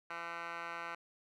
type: tone with band-pass filter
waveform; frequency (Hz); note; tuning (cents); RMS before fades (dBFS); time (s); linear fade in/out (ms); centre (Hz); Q
10% pulse; 169.2; E3; +45; -43; 0.1-0.95; 5; 1600; 7.4
effects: none